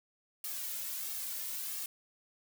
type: noise with flanger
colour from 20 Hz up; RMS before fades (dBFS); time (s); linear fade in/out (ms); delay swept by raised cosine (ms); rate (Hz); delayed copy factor
blue; -39; 0.44-1.86; 2; 2 to 2.6; 1.5; -0.7
effects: none